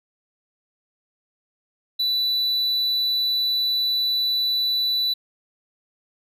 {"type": "tone", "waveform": "triangle", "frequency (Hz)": 3970, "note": "B7", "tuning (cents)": 8, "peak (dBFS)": -18, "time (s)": [1.99, 5.14], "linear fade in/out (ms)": 10, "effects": []}